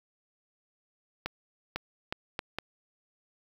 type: accelerating click train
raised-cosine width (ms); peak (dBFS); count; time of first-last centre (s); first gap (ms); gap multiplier
0.3; -16; 5; 1.26-2.586; 500; 0.73
effects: 7-bit